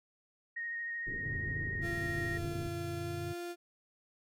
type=tone with vibrato; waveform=sine; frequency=1864 Hz; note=A#6; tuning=1 cent flat; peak=-36 dBFS; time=0.56-2.38 s; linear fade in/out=10 ms; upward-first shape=sine; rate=13 Hz; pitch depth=14 cents each way
type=low-pass noise; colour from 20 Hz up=pink; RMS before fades=-44 dBFS; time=1.06-2.69 s; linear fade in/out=20 ms; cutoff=440 Hz; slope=48 dB/octave
type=chord; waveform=triangle; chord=Gb augmented; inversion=none; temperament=equal; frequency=92.5 / 116.54 / 146.83 Hz; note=Gb2 / Bb2 / D3; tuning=0 / 0 / 0 cents; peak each=-40 / -43 / -41 dBFS; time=1.23-3.34 s; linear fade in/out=20 ms
type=tone with pitch glide; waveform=35% pulse; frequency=342.6 to 348 Hz; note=F4 to F4; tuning=-33 to -6 cents; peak=-37 dBFS; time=1.81-3.56 s; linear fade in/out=50 ms; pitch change=+27 cents; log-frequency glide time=2.94-3.4 s
effects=none